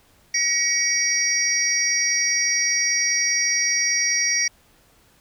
sine tone cluster, 1913 / 2245 / 4689 / 5660 Hz, A#6 / C#7 / D8 / F8, +44 / +21 / -4 / +22 cents, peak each -26 / -25 / -27 / -20 dBFS, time 0.34-4.48 s, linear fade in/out 5 ms, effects tanh soft clip ceiling -8 dBFS + pink hiss -57 dBFS RMS until 5.2 s

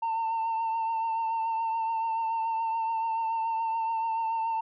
sine tone with vibrato, 903 Hz, A5, 45 cents sharp, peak -24 dBFS, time 0.02-4.61 s, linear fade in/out 10 ms, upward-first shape triangle, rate 7 Hz, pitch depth 33 cents each way, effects tanh soft clip ceiling -25 dBFS

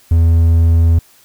triangle tone, 82.9 Hz, E2, 10 cents sharp, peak -5 dBFS, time 0.11-0.99 s, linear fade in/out 5 ms, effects white hiss -48 dBFS RMS until 1.24 s

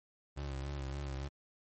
30% pulse tone with vibrato, 69 Hz, C#2, 7 cents flat, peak -35 dBFS, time 0.36-1.29 s, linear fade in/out 20 ms, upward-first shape sine, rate 3.5 Hz, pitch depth 57 cents each way, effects MP3 32 kbps

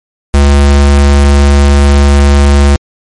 square tone, 70.8 Hz, C#2, 37 cents sharp, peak -3 dBFS, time 0.34-2.76 s, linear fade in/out 0 ms, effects MP3 48 kbps

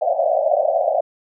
white band-pass noise, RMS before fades -18 dBFS, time 0.01-1.01 s, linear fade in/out 10 ms, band 550 to 730 Hz, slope 96 dB/octave, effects none

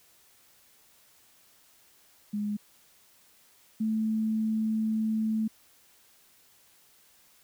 sine tone pair in turn, 207.7 / 219.2 Hz, G#3 / A3, 0 / -6 cents, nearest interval minor second, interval 94 cents, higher second, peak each -28 / -25 dBFS, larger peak second, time 2.33-2.57 / 3.8-5.48 s, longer second, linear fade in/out 10 ms, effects white hiss -61 dBFS RMS until 7.43 s

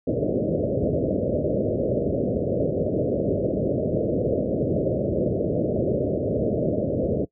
white low-pass noise, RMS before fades -23 dBFS, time 0.07-7.25 s, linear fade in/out 5 ms, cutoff 620 Hz, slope 96 dB/octave, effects noise-tail reverb RT60 0.1 s tail -21 dB re dry + high-pass 80 Hz 12 dB/octave

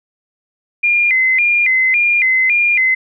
sine tone with vibrato, 2223 Hz, C#7, 4 cents sharp, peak -10 dBFS, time 0.83-2.95 s, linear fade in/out 10 ms, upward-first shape square, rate 1.8 Hz, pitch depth 140 cents each way, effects none

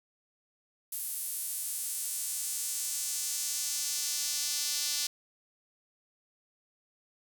sawtooth tone with high-pass filter sweep, 293.7 Hz, D4, in tune, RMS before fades -34 dBFS, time 0.92-5.07 s, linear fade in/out 5 ms, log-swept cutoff 11000 to 4900 Hz, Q 1.5, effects none

